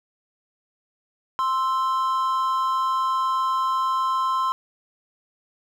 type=tone pair together; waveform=triangle; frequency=1046.5 / 1318.5 Hz; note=C6 / E6; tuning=0 / 0 cents; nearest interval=major third; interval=400 cents; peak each=-19 / -26 dBFS; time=1.39-4.52 s; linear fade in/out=0 ms; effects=none